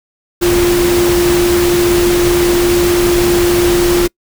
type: tone in noise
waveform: sine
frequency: 349.8 Hz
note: F4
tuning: 3 cents sharp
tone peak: -9 dBFS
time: 0.41-4.08 s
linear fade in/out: 20 ms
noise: pink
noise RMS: -17 dBFS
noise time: 0.41-4.08 s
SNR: +5 dB
effects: noise-tail reverb RT60 0.1 s tail -26 dB re dry